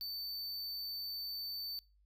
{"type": "tone", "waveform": "square", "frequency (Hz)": 4548, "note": "C#8", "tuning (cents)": 44, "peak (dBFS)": -40, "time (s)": [0.01, 1.79], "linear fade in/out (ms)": 0, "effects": ["noise-tail reverb RT60 0.3 s tail -26 dB re dry", "added 50 Hz sine -66 dBFS peak until 2.05 s"]}